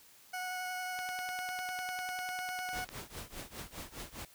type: tone with vibrato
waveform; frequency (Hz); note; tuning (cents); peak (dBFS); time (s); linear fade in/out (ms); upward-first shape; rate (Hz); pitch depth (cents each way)
20% pulse; 734; F#5; -14; -32; 0.33-2.85; 10; triangle; 11; 10
type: click train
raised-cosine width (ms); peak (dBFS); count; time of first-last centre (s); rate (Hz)
0.2; -26; 20; 0.99-2.89; 10
type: noise with tremolo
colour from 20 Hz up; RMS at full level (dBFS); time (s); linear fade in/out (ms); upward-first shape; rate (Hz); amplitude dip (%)
pink; -42; 2.73-4.25; 2; triangle; 4.9; 100
effects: white hiss -60 dBFS RMS until 4.34 s